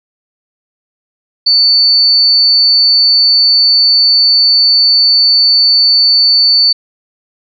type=tone; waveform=sine; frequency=4500 Hz; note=C#8; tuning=25 cents sharp; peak=-5 dBFS; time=1.46-6.73 s; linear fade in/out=10 ms; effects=none